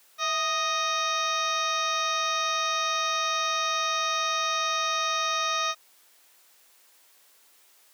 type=harmonic tone with a mistuned harmonic; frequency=622.3 Hz; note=D#5; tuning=in tune; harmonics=1 / 2 / 3 / 4 / 5 / 6 / 7 / 8 / 9 / 10; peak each=-35 / -27 / -36 / -34 / -41 / -32 / -44 / -44 / -35 / -40 dBFS; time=0.18-5.75 s; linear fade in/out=50 ms; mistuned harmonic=1; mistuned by=+88 cents; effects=white hiss -59 dBFS RMS until 7.93 s + high-pass 400 Hz 12 dB/octave